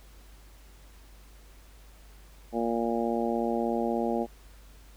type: harmonic tone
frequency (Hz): 116.54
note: A#2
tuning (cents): 0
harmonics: 2 / 3 / 4 / 5 / 6 / 7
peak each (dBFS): -30 / -32 / -33 / -34 / -35 / -35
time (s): 2.52-4.27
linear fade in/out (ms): 50
effects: added 50 Hz sine -50 dBFS peak until 4.96 s + pink hiss -58 dBFS RMS until 4.96 s